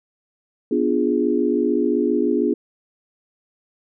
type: chord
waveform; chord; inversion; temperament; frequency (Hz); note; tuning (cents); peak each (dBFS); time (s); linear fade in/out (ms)
sine; B diminished seventh; none; equal; 246.9 / 293.7 / 349.2 / 415.3; B3 / D4 / F4 / Ab4; 0 / 0 / 0 / 0; -22; 0.71-2.54; 5
effects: none